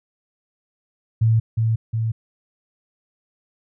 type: tone with echo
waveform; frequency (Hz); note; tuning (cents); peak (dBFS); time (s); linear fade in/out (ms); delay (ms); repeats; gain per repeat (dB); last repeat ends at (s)
sine; 112.6; A2; +40; -13; 1.21-1.4; 10; 360; 2; -3; 2.12
effects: none